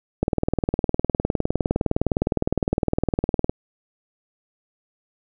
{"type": "click train", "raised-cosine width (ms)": 2, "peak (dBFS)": -6, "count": 65, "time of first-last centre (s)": [0.23, 3.495], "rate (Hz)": 19.6, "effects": []}